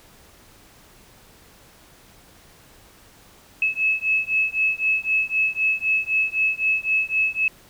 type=beating tone pair; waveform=sine; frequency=2588 / 2591.9 Hz; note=E7 / E7; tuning=-32 / -30 cents; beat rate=3.9 Hz; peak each=-22 dBFS; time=3.62-7.48 s; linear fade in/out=2 ms; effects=pink hiss -51 dBFS RMS until 7.69 s